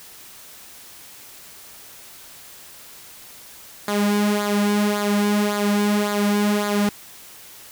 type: tone with flanger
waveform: sawtooth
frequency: 206.2 Hz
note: G#3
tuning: 12 cents flat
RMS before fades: -20 dBFS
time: 3.88-6.89 s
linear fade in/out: 2 ms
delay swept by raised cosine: 0.35 to 3.35 ms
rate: 1.8 Hz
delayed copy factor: -0.65
effects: white hiss -43 dBFS RMS until 7.71 s